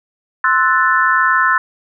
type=chord; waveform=sine; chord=F# half-diminished seventh; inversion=second; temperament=equal; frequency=1046.5 / 1318.5 / 1480 / 1760 Hz; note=C6 / E6 / F#6 / A6; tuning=0 / 0 / 0 / 0 cents; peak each=-16 dBFS; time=0.44-1.58 s; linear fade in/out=2 ms; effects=none